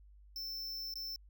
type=tone with dropouts; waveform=square; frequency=5330 Hz; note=E8; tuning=18 cents sharp; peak=-40 dBFS; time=0.36-1.16 s; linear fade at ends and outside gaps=1 ms; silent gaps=0.939-0.956 s; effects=added 50 Hz sine -56 dBFS peak until 1.29 s